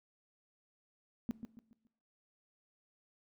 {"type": "tone with echo", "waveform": "sine", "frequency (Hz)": 233.1, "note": "A#3", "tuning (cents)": 0, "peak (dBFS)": -31, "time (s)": [1.29, 1.31], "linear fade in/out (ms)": 0, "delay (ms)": 140, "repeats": 4, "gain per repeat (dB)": -9, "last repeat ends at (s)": 1.87, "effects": ["noise-tail reverb RT60 0.8 s tail -19 dB re dry"]}